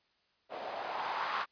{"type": "noise with low-pass filter sweep", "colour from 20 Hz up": "violet", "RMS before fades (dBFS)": -37, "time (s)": [0.49, 1.46], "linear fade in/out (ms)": 50, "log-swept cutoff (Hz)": [600, 1200], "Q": 3, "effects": ["white hiss -73 dBFS RMS until 1.51 s", "resampled to 11025 Hz"]}